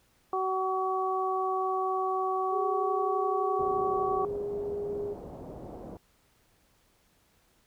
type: harmonic tone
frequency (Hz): 377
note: F#4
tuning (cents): +32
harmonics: 1 / 2 / 3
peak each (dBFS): -31 / -31 / -31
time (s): 0.33-4.25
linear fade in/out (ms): 2
type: tone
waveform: sine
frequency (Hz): 408.7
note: G#4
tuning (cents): -28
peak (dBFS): -31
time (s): 2.5-5.16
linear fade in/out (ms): 50
type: low-pass noise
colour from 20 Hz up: white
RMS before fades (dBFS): -43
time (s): 3.59-5.97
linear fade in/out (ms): 2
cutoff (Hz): 650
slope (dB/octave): 24
effects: pink hiss -67 dBFS RMS until 7.66 s